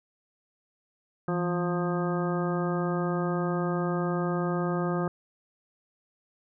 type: harmonic tone with a mistuned harmonic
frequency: 176.8 Hz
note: F3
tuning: 22 cents sharp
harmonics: 1 / 2 / 3 / 4 / 5 / 6 / 7 / 9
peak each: -28 / -31 / -35 / -37 / -41 / -42 / -36 / -43 dBFS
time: 1.28-5.08 s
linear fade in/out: 2 ms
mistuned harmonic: 1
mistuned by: -77 cents
effects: none